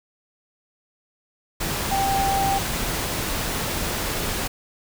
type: tone in noise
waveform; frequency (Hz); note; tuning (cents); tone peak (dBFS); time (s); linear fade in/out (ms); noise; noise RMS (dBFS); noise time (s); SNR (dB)
sine; 784; G5; 0; -20; 1.91-2.59; 10; pink; -26; 1.6-4.48; +3
effects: none